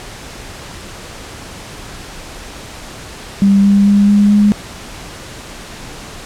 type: tone with pitch steps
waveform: sine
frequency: 198.2 / 200.3 / 202.4 / 204.5 / 206.6 Hz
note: G3 / G3 / G#3 / G#3 / G#3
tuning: +19 / +38 / -44 / -26 / -9 cents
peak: -6 dBFS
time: 3.42-4.52 s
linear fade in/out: 0 ms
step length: 220 ms
effects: pink hiss -31 dBFS RMS until 6.25 s + low-pass 9000 Hz 12 dB/octave